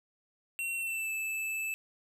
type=tone with pitch glide; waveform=square; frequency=2728 to 2627 Hz; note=F7 to E7; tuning=-41 to -7 cents; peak=-33 dBFS; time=0.59-1.74 s; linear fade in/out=0 ms; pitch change=-66 cents; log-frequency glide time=0.75-1.11 s; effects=none